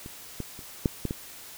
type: clicks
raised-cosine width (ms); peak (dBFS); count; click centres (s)
3; -27 / -19 / -30 / -9 / -15 / -17; 6; 0.061 / 0.403 / 0.591 / 0.858 / 1.053 / 1.109
effects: white hiss -45 dBFS RMS until 1.57 s